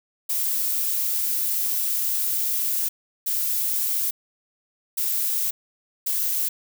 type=noise bursts at uneven times; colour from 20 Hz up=violet; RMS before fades=-24 dBFS; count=4; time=0.29-2.89 / 3.26-4.11 / 4.97-5.51 / 6.06-6.49 s; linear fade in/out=10 ms; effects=none